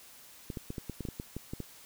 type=clicks; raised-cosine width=3 ms; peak=-24 dBFS; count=12; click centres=0.502 / 0.572 / 0.704 / 0.782 / 0.897 / 1.007 / 1.052 / 1.087 / 1.199 / 1.366 / 1.535 / 1.603 s; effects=white hiss -54 dBFS RMS until 1.85 s